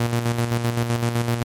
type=tone with tremolo; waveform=sawtooth; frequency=118.1 Hz; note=A#2; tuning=23 cents sharp; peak=-14 dBFS; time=0-1.43 s; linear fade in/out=5 ms; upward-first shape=square; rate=7.8 Hz; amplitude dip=50%; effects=MP3 64 kbps